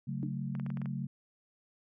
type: chord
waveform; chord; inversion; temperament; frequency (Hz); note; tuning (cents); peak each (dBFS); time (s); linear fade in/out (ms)
sine; F# minor; second; just; 138.75 / 185 / 222; C#3 / F#3 / A3; +2 / 0 / +16; -36 / -39 / -40; 0.07-1.07; 10
type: tone with exponential decay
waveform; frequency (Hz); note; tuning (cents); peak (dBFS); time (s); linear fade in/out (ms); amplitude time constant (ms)
sine; 297.3; D4; +21; -32; 0.23-0.37; 0; 29
type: clicks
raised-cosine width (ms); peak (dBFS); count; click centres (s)
0.5; -32; 7; 0.552 / 0.598 / 0.664 / 0.703 / 0.772 / 0.817 / 0.858
effects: none